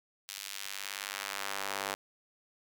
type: tone with high-pass filter sweep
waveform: square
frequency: 49.42 Hz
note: G1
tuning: 15 cents sharp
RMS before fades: -39 dBFS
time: 0.28-1.95 s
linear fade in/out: 10 ms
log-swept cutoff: 3700 to 690 Hz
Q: 0.76
effects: none